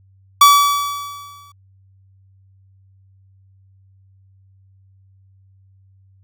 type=tone with exponential decay; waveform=45% pulse; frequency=1146 Hz; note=D6; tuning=43 cents flat; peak=-4 dBFS; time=0.41-1.52 s; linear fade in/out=5 ms; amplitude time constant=240 ms; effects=added 96 Hz sine -49 dBFS peak until 6.23 s